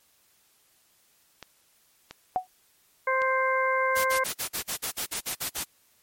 clicks, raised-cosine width 0.2 ms, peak -22 dBFS, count 3, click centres 1.427 / 2.11 / 3.219 s
sine tone with exponential decay, 740 Hz, F#5, in tune, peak -18 dBFS, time 2.36-2.47 s, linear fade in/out 0 ms, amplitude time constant 22 ms
harmonic tone, 524 Hz, C5, 2 cents sharp, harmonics 1 / 2 / 3 / 4, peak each -27 / -26 / -29 / -30 dBFS, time 3.07-4.24 s, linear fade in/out 5 ms
white noise bursts, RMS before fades -30 dBFS, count 12, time 3.95-5.643 s, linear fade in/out 20 ms, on 98 ms, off 47 ms
effects white hiss -64 dBFS RMS until 6.02 s + MP3 64 kbps

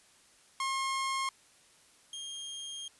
sawtooth tone pair in turn, 1073 / 3221 Hz, C6 / G7, +43 / +46 cents, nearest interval octave + perfect fifth, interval 1903 cents, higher second, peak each -27 / -36 dBFS, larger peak first, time 0.6-1.29 / 2.13-2.88 s, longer second, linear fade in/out 2 ms, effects white hiss -62 dBFS RMS until 2.99 s + resampled to 24000 Hz

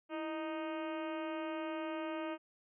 harmonic tone with a mistuned harmonic, 311.1 Hz, D#4, in tune, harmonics 1 / 2 / 3 / 4 / 5 / 6 / 7 / 8 / 9 / 10, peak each -40 / -42 / -47 / -48 / -52 / -57 / -55 / -54 / -56 / -60 dBFS, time 0.09-2.38 s, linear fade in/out 50 ms, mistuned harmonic 1, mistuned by +81 cents, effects none

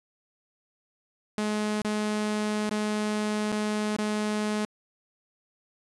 sawtooth tone with dropouts, 211.7 Hz, G#3, 33 cents sharp, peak -22 dBFS, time 1.38-4.65 s, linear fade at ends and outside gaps 0 ms, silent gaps 1.817-1.847 / 2.694-2.711 / 3.518-3.526 / 3.965-3.986 s, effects resampled to 24000 Hz

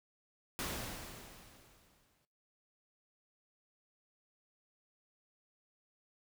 pink noise with exponential decay, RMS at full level -37 dBFS, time 0.59-2.25 s, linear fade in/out 0 ms, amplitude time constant 360 ms, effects noise-tail reverb RT60 0.4 s tail -20 dB re dry

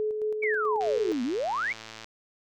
sine tone with tremolo, 428.3 Hz, A4, 47 cents flat, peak -25 dBFS, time 0-1.12 s, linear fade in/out 0 ms, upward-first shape square, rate 4.6 Hz, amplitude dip 35%
sine exponential two-way sweep, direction down then up, 2349 to 233.1 to 2349 Hz, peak -26 dBFS, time 0.42-1.73 s, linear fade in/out 10 ms, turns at 1.23 s
click train, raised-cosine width 0.2 ms, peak -24 dBFS, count 138, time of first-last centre 0.81-2.044 s, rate 111 Hz
effects none

